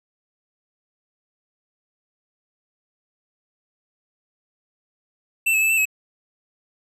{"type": "tone with pitch steps", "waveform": "square", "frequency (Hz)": [2674, 2592, 2625, 2666, 2567], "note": ["E7", "E7", "E7", "E7", "E7"], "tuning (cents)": [24, -30, -8, 19, -47], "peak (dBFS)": -17, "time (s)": [5.46, 5.855], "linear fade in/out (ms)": 10, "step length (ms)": 79, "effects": []}